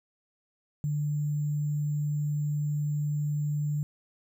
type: tone with sample-and-hold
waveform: sine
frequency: 148 Hz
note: D3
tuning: 14 cents sharp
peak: -26 dBFS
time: 0.84-3.83 s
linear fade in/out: 0 ms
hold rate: 7350 Hz
effects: none